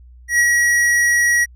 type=tone with ADSR envelope; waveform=square; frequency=1913 Hz; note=A#6; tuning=44 cents sharp; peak=-11 dBFS; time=0.28-1.46 s; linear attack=110 ms; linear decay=57 ms; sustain=-2 dB; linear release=29 ms; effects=added 61 Hz sine -40 dBFS peak until 1.55 s + low-pass 12000 Hz 12 dB/octave